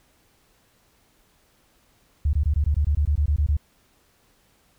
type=tone bursts; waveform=sine; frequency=73.42 Hz; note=D2; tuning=in tune; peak=-17 dBFS; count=13; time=2.25-3.568 s; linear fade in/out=5 ms; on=82 ms; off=21 ms; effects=pink hiss -62 dBFS RMS until 4.78 s